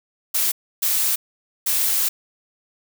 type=noise bursts at uneven times; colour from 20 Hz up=blue; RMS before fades=-20 dBFS; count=3; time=0.34-0.52 / 0.82-1.16 / 1.66-2.09 s; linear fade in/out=10 ms; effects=none